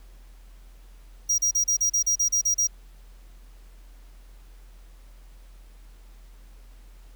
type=tone bursts; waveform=square; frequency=5730 Hz; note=F8; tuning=44 cents sharp; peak=-20 dBFS; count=11; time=1.29-2.673 s; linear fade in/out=10 ms; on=93 ms; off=36 ms; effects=added 42 Hz sine -45 dBFS peak until 7.15 s + pink hiss -60 dBFS RMS until 7.15 s